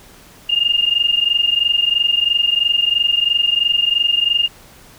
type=tone pair together; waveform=sine; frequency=2813 / 2836 Hz; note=F7 / F7; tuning=+12 / +26 cents; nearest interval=unison; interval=14 cents; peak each=-16 dBFS; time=0.49-4.48 s; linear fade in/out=10 ms; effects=pink hiss -44 dBFS RMS until 4.98 s